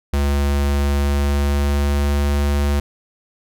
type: tone with pitch glide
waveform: square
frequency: 70.9 to 71.68 Hz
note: C#2 to D2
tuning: +40 to -41 cents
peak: -16 dBFS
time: 0.13-2.8 s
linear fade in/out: 5 ms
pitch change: +19 cents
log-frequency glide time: 0.96-2.35 s
effects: none